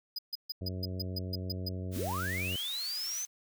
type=tone bursts; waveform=square; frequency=4971 Hz; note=D#8; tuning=2 cents flat; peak=-34 dBFS; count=10; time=0.16-1.69 s; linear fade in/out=5 ms; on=27 ms; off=140 ms
type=harmonic tone; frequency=92.5 Hz; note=F#2; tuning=in tune; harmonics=1 / 2 / 3 / 4 / 5 / 6 / 7; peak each=-36 / -42 / -46 / -48 / -50 / -52 / -53 dBFS; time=0.61-2.56 s; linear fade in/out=5 ms
type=high-pass noise; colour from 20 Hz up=white; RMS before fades=-44 dBFS; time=1.91-3.27 s; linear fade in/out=50 ms; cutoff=1300 Hz; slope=12 dB/octave
type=linear sweep; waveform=sine; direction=up; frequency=190 to 6272 Hz; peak=-34 dBFS; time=1.96-3.25 s; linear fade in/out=0 ms
effects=none